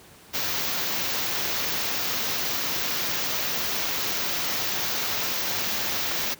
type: band-stop noise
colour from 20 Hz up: white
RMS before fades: -27 dBFS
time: 0.33-6.35 s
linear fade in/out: 20 ms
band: 6600 to 14000 Hz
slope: 48 dB/octave
effects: pink hiss -50 dBFS RMS until 6.39 s + high-pass 80 Hz 12 dB/octave